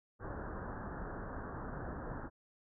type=low-pass noise; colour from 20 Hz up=pink; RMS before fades=-43 dBFS; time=0.19-2.3 s; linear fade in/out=50 ms; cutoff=1700 Hz; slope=96 dB/octave; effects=none